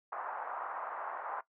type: band-pass noise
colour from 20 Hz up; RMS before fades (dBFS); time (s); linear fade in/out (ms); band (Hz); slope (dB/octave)
pink; -40; 0.12-1.41; 5; 770 to 1300; 24
effects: noise-tail reverb RT60 0.1 s tail -17 dB re dry + low-pass 2000 Hz 12 dB/octave